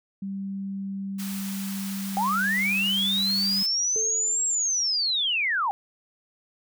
sine tone, 195.6 Hz, G3, 4 cents flat, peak -29 dBFS, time 0.22-3.63 s, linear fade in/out 5 ms
white high-pass noise, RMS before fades -38 dBFS, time 1.18-3.67 s, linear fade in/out 20 ms, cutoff 740 Hz, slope 24 dB/octave
sine linear two-way sweep, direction up then down, 759 to 7660 to 759 Hz, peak -22 dBFS, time 2.17-5.71 s, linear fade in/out 0 ms, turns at 4.45 s
sine tone with exponential decay, 440 Hz, A4, in tune, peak -29 dBFS, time 3.96-4.7 s, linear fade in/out 0 ms, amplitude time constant 160 ms
effects none

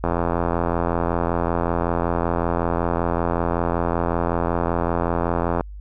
click train, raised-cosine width 1 ms, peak -7 dBFS, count 476, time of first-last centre 0.04-5.609 s, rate 85.3 Hz, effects added 50 Hz sine -33 dBFS peak until 5.8 s

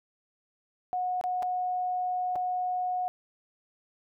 sine tone with dropouts, 729 Hz, F#5, 26 cents flat, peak -27 dBFS, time 0.93-3.08 s, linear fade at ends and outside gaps 0 ms, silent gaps 1.212-1.239 / 1.424-1.429 / 2.356-2.36 s, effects none

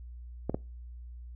clicks, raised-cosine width 2 ms, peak -16 dBFS, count 2, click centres 0.496 / 0.545 s, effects noise-tail reverb RT60 0.3 s tail -24 dB re dry + added 60 Hz sine -42 dBFS peak until 1.35 s

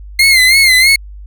30% pulse tone with vibrato, 2102 Hz, C7, 7 cents sharp, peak -3 dBFS, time 0.19-0.96 s, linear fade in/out 5 ms, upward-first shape sine, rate 3.1 Hz, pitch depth 79 cents each way, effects added 50 Hz sine -28 dBFS peak until 1.26 s

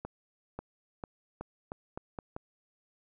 accelerating click train, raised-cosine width 1 ms, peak -24 dBFS, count 8, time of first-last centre 0.05-2.365 s, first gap 540 ms, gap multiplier 0.83, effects none

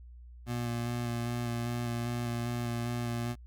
25% pulse tone with vibrato, 119.3 Hz, A#2, 41 cents sharp, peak -28 dBFS, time 0.46-3.36 s, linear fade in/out 50 ms, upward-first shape square, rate 2.5 Hz, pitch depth 14 cents each way, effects added 60 Hz sine -47 dBFS peak until 3.46 s

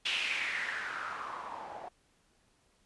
blue noise with low-pass filter sweep, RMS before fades -37 dBFS, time 0.05-1.89 s, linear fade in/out 10 ms, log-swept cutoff 3000 to 700 Hz, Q 4.5, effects pink hiss -70 dBFS RMS until 2.85 s + resampled to 24000 Hz

